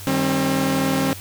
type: chord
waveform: sawtooth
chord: C minor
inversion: first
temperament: equal with one note detuned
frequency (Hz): 155.56 / 196 / 267.7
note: Eb3 / G3 / C4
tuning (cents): 0 / 0 / +40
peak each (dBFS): -21 / -22 / -16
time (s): 0.07-1.13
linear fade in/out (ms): 0
effects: added 96 Hz sine -37 dBFS peak until 1.2 s + white hiss -38 dBFS RMS until 1.2 s